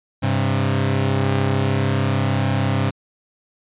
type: tone pair together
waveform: sawtooth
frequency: 100 / 133.48 Hz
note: G2 / C3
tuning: +35 / +35 cents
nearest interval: perfect fourth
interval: 500 cents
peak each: -16 dBFS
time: 0.22-2.91 s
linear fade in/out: 20 ms
effects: resampled to 8000 Hz